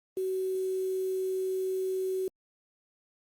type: tone with quantisation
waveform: sine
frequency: 376.4 Hz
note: F#4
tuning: 30 cents sharp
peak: -28 dBFS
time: 0.17-2.28 s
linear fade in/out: 2 ms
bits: 8
effects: Opus 32 kbps